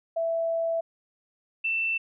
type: tone pair in turn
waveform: sine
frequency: 662 / 2673 Hz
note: E5 / E7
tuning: +7 / +23 cents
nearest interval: 2 octaves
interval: 2416 cents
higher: second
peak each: -24 dBFS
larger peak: neither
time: 0.16-0.81 / 1.64-1.98 s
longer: first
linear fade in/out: 10 ms
effects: none